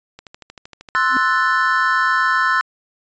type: click train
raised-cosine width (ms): 0.2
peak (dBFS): -20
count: 10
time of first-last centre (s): 0.19-0.888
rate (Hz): 12.9
type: chord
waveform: triangle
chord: F# half-diminished seventh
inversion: second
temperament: equal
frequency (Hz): 1046.5 / 1318.5 / 1480 / 1760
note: C6 / E6 / F#6 / A6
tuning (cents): 0 / 0 / 0 / 0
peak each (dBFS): -18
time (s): 0.95-2.61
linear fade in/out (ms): 0
type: tone with exponential growth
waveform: sine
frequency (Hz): 261.6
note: C4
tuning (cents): 0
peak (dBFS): -19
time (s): 1.07-1.17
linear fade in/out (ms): 0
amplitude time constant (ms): 21
effects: resampled to 16000 Hz